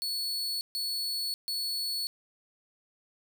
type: tone bursts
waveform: 40% pulse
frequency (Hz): 4413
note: C#8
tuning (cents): -9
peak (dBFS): -29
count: 3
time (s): 0.02-2.07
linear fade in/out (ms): 0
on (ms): 590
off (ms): 140
effects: none